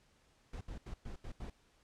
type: noise bursts at uneven times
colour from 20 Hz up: brown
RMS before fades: -44 dBFS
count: 6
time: 0.53-0.61 / 0.68-0.78 / 0.86-0.94 / 1.05-1.16 / 1.24-1.32 / 1.4-1.5 s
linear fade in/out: 5 ms
effects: pink hiss -70 dBFS RMS until 1.83 s + low-pass 8000 Hz 12 dB/octave